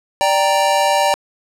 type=chord; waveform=square; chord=G minor; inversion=second; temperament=equal; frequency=587.3 / 784 / 932.3 Hz; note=D5 / G5 / Bb5; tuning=0 / 0 / 0 cents; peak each=-18 dBFS; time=0.21-1.14 s; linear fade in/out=0 ms; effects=low-pass 11000 Hz 12 dB/octave